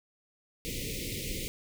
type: band-stop noise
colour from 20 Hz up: pink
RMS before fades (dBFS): -36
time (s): 0.65-1.48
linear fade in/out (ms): 0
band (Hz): 540 to 2000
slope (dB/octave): 96
effects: none